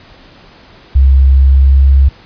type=tone with pitch glide; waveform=sine; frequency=67 to 67.9 Hz; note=C2 to C#2; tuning=+42 to -35 cents; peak=-3 dBFS; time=0.95-2.09 s; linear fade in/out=10 ms; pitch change=+23 cents; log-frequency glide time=1.32-1.88 s; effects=pink hiss -40 dBFS RMS until 2.25 s + resampled to 11025 Hz